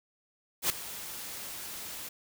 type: noise with ADSR envelope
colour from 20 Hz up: white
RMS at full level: -25 dBFS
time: 0.62-2.09 s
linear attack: 79 ms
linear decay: 4 ms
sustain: -16 dB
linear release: 8 ms
effects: none